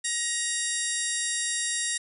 harmonic tone, 944 Hz, A#5, 22 cents sharp, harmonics 2 / 3 / 4 / 5 / 6 / 7 / 8 / 9 / 10, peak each -34 / -43 / -35 / -40 / -36 / -42 / -31 / -43 / -32 dBFS, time 0.04-1.98 s, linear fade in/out 10 ms, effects none

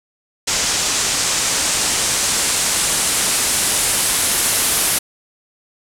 white noise with low-pass filter sweep, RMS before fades -18 dBFS, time 0.47-4.99 s, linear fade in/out 10 ms, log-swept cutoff 6900 to 11000 Hz, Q 1.5, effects none

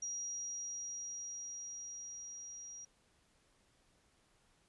sine tone with level ramp, 5730 Hz, F8, 44 cents sharp, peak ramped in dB -38 to -47 dBFS, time 0.02-2.85 s, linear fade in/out 5 ms, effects pink hiss -72 dBFS RMS until 4.68 s + resampled to 24000 Hz

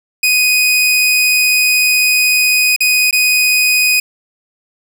sawtooth tone with dropouts, 2494 Hz, D#7, 3 cents sharp, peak -6 dBFS, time 0.23-4 s, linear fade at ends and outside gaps 5 ms, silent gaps 2.763-2.805 / 3.11-3.127 s, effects none

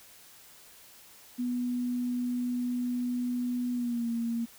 sine tone with pitch glide, 245.8 to 232.4 Hz, B3 to A#3, -8 to -5 cents, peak -28 dBFS, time 1.38-4.46 s, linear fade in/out 20 ms, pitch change -97 cents, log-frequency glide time 3.73-4.08 s, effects white hiss -54 dBFS RMS until 4.58 s

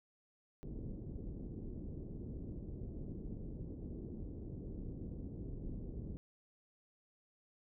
pink low-pass noise, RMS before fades -45 dBFS, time 0.63-6.17 s, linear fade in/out 0 ms, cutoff 380 Hz, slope 24 dB/octave, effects none

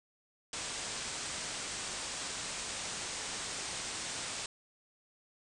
white low-pass noise, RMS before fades -40 dBFS, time 0.53-4.46 s, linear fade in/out 2 ms, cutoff 9000 Hz, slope 96 dB/octave, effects none

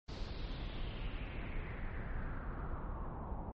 brown noise with low-pass filter sweep, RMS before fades -41 dBFS, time 0.08-3.52 s, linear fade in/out 10 ms, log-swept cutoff 4700 to 850 Hz, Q 3.5, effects MP3 32 kbps

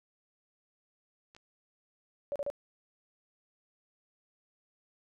clicks, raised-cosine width 0.2 ms, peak -37 dBFS, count 2, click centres 1.349 / 1.365 s
sine tone bursts, 571 Hz, D5, 49 cents flat, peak -31 dBFS, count 3, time 2.32-2.501 s, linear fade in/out 0 ms, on 37 ms, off 35 ms
effects none

